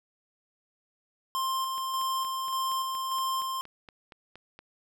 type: tone with tremolo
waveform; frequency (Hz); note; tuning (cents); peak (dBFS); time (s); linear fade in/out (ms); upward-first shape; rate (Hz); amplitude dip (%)
square; 1053; C6; +11; -28; 1.35-3.61; 0; square; 1.7; 30
type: click train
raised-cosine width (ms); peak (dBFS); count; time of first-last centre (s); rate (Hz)
0.3; -31; 13; 1.78-4.59; 4.27
effects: none